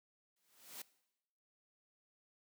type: noise with exponential growth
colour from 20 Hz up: white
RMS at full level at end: -45 dBFS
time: 0.36-0.82 s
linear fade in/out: 5 ms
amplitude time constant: 98 ms
effects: noise-tail reverb RT60 0.9 s tail -20 dB re dry + high-pass 150 Hz 12 dB/octave